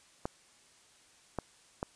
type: clicks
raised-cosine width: 1 ms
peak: -19 dBFS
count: 3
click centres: 0.255 / 1.387 / 1.829 s
effects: white hiss -62 dBFS RMS until 1.95 s + resampled to 22050 Hz